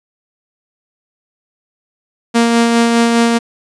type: tone with tremolo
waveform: sawtooth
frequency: 233.1 Hz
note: A#3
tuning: in tune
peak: -4 dBFS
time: 2.34-3.39 s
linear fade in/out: 20 ms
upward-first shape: sine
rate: 4.9 Hz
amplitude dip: 30%
effects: resampled to 22050 Hz